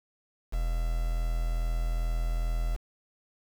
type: tone with quantisation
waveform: triangle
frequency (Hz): 41.2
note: E1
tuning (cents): 0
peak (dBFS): -24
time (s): 0.52-2.77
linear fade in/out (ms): 20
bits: 7
effects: none